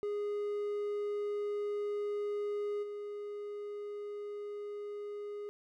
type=tone with level steps; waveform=triangle; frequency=412.7 Hz; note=G#4; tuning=11 cents flat; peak=-31 / -37 dBFS; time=0.03-5.49 s; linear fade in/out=0 ms; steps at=2.82 s; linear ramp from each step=20 ms; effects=none